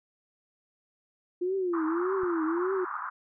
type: tone with vibrato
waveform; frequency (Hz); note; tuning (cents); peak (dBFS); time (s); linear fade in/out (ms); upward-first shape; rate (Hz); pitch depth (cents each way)
sine; 349.2; F4; 0; -26; 1.41-2.85; 10; triangle; 1.7; 200
type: band-pass noise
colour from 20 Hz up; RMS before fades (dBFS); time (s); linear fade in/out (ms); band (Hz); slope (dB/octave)
pink; -36; 1.73-3.1; 10; 1000 to 1400; 48
type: click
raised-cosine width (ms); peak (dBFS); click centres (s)
5; -35; 2.234
effects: none